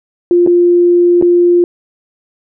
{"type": "tone with dropouts", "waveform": "sine", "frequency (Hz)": 350, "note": "F4", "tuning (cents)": 4, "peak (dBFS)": -5, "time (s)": [0.31, 1.64], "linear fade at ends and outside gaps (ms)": 1, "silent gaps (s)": [[0.464, 0.473], [1.214, 1.224]], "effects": []}